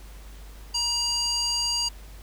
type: tone with band-pass filter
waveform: square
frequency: 950 Hz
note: A#5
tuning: 33 cents sharp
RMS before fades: -26 dBFS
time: 0.74-1.89 s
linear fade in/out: 10 ms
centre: 5400 Hz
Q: 7.2
effects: added 50 Hz sine -41 dBFS peak until 2.22 s + pink hiss -51 dBFS RMS until 2.22 s